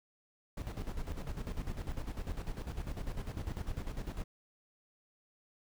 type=noise with tremolo; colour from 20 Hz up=brown; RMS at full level=-37 dBFS; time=0.57-4.24 s; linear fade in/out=5 ms; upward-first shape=square; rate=10 Hz; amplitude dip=65%; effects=none